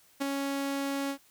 sawtooth tone with ADSR envelope, 277.2 Hz, C#4, in tune, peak -22 dBFS, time 0.2-1.18 s, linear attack 20 ms, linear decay 6 ms, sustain -4 dB, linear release 82 ms, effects white hiss -62 dBFS RMS until 1.3 s

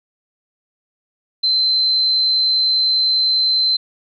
sine tone, 4085 Hz, C8, 42 cents flat, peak -13 dBFS, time 1.43-3.77 s, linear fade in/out 10 ms, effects none

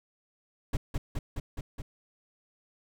brown noise with echo, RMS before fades -27 dBFS, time 0.73-0.77 s, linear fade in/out 5 ms, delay 210 ms, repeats 5, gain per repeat -2 dB, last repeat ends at 1.82 s, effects none

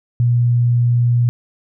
sine tone, 120.4 Hz, B2, 44 cents flat, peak -11 dBFS, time 0.2-1.29 s, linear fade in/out 0 ms, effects none

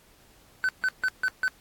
triangle tone bursts, 1518 Hz, F#6, 44 cents sharp, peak -20 dBFS, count 5, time 0.64-1.48 s, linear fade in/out 0 ms, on 48 ms, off 150 ms, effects pink hiss -58 dBFS RMS until 1.6 s + AAC 64 kbps

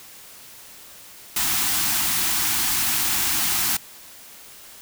white band-stop noise, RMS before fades -22 dBFS, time 1.36-3.77 s, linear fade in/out 5 ms, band 370 to 690 Hz, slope 96 dB/octave, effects white hiss -44 dBFS RMS until 4.81 s

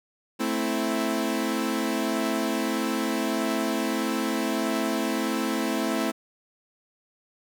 sawtooth chord, A minor, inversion none, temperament equal, 220 / 261.6 / 329.6 Hz, A3 / C4 / E4, 0 / 0 / 0 cents, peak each -25 dBFS, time 0.39-6.12 s, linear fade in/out 20 ms, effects none

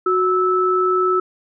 sine tone pair together, 368.3 / 1309 Hz, F#4 / E6, -8 / -13 cents, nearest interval octave + minor seventh, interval 2195 cents, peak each -17 dBFS, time 0.06-1.2 s, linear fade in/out 5 ms, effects none

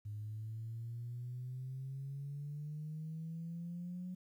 sine exponential sweep, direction up, 103.83 to 183.5 Hz, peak -40 dBFS, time 0.05-4.15 s, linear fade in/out 10 ms, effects tanh soft clip ceiling -36 dBFS + 12-bit

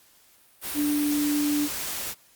sine tone in noise, 293.7 Hz, D4, in tune, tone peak -22 dBFS, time 0.74-1.69 s, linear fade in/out 50 ms, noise white, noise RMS -32 dBFS, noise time 0.61-2.15 s, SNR +7 dB, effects white hiss -58 dBFS RMS until 2.35 s + Opus 48 kbps

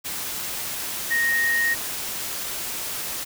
sine tone in noise, 1864.7 Hz, A#6, in tune, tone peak -19 dBFS, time 1.1-1.75 s, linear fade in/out 20 ms, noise white, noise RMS -30 dBFS, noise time 0.04-3.25 s, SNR +8 dB, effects none

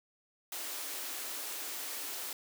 white high-pass noise, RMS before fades -40 dBFS, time 0.52-2.33 s, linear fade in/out 2 ms, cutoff 260 Hz, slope 96 dB/octave, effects none

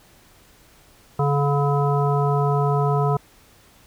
harmonic tone, 142.6 Hz, C#3, 49 cents sharp, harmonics 1 / 3 / 5 / 7 / 9, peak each -19 / -24 / -26 / -27 / -29 dBFS, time 1.19-3.17 s, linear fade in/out 5 ms, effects pink hiss -53 dBFS RMS until 3.86 s

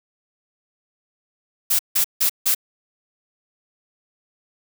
blue noise bursts, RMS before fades -18 dBFS, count 4, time 1.7-2.548 s, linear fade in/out 10 ms, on 92 ms, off 160 ms, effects none

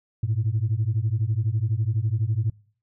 sine beating tone pair, 103.83 / 115.83 Hz, G#2 / A#2, 0 / -11 cents, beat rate 12 Hz, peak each -23 dBFS, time 0.23-2.5 s, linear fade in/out 5 ms, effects noise-tail reverb RT60 0.5 s tail -26 dB re dry + tanh soft clip ceiling -16 dBFS

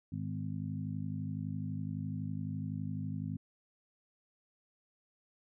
harmonic tone with a mistuned harmonic, 51.91 Hz, G#1, in tune, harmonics 2 / 3 / 4 / 5, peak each -40 / -39 / -43 / -43 dBFS, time 0.12-3.37 s, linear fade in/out 5 ms, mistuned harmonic 5, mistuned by -15 cents, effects none

